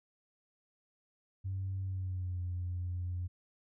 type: tone with pitch glide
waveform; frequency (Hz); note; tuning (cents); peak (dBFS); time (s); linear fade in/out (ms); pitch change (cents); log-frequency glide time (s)
sine; 95.6 to 89.2; G2 to F2; -43 to +37; -33; 1.44-3.28; 20; -120; 1.82-2.41
effects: tanh soft clip ceiling -30 dBFS